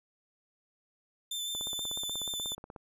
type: tone with vibrato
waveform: sawtooth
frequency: 3543 Hz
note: A7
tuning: 11 cents sharp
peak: -31 dBFS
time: 1.31-2.55 s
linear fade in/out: 5 ms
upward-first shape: sine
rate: 6.3 Hz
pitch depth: 19 cents each way
type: click train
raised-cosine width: 1 ms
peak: -30 dBFS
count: 21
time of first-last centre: 1.55-2.762 s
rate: 16.5 Hz
effects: none